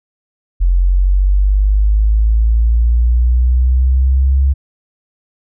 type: linear sweep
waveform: sine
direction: up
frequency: 43.65 to 68.3 Hz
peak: -8 dBFS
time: 0.6-4.54 s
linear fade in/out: 20 ms
effects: none